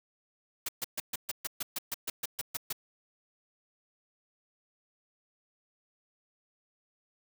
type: noise bursts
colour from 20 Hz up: white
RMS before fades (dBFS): -34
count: 14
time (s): 0.66-2.728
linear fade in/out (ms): 5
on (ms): 27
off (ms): 130
effects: none

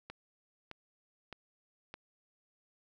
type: click train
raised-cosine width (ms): 0.3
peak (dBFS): -28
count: 4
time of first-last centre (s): 0.1-1.94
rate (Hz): 1.63
effects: none

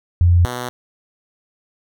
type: tone pair in turn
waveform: sine / 5% pulse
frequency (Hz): 87.3 / 123.46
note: F2 / B2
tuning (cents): 0 / 0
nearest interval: tritone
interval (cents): 600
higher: second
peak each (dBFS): -9 / -13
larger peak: first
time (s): 0.21-0.45 / 0.45-0.69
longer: neither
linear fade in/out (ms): 0
effects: none

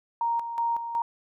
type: tone with tremolo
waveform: sine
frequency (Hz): 932.3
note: A#5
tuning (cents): 0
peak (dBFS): -23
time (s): 0.21-1.02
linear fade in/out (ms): 2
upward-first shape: square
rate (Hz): 2.7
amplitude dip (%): 60
effects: none

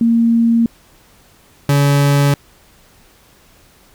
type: tone pair in turn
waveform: sine / 40% pulse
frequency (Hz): 231.2 / 142.18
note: A#3 / C#3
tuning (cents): -14 / +44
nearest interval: minor sixth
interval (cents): 842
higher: first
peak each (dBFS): -9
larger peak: neither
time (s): 0.01-0.66 / 1.69-2.34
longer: neither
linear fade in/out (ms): 2
effects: pink hiss -49 dBFS RMS until 3.94 s

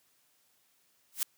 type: noise with exponential growth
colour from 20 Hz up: blue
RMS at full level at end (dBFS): -25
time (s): 1.12-1.23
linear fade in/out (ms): 2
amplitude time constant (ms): 22
effects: white hiss -70 dBFS RMS until 1.37 s + high-pass 80 Hz 12 dB/octave

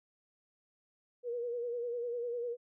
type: tone with vibrato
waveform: sine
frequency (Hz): 478.8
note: A#4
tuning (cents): +46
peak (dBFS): -34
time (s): 1.23-2.57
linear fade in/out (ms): 50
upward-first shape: sine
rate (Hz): 10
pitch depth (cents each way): 48
effects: none

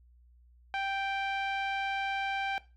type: tone with low-pass filter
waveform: sawtooth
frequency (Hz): 784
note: G5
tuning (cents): 0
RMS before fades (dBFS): -33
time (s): 0.74-2.58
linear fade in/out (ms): 0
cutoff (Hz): 2600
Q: 1.5
effects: noise-tail reverb RT60 0.3 s tail -17 dB re dry + added 60 Hz sine -57 dBFS peak until 2.76 s

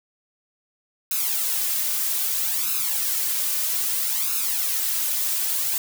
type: noise with flanger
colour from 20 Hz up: blue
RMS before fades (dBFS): -24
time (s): 1.11-5.78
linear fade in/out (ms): 2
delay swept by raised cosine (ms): 0.76 to 3.36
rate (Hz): 0.62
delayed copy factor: +0.75
effects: none

